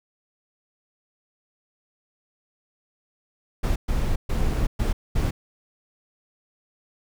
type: noise bursts at uneven times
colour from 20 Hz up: brown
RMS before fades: -22 dBFS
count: 5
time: 3.63-3.76 / 3.88-4.16 / 4.29-4.67 / 4.79-4.93 / 5.15-5.31 s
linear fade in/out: 10 ms
effects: none